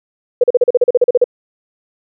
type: tone bursts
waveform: sine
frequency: 490.5 Hz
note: B4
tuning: 12 cents flat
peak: -5 dBFS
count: 13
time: 0.41-1.242 s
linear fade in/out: 5 ms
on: 28 ms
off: 39 ms
effects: none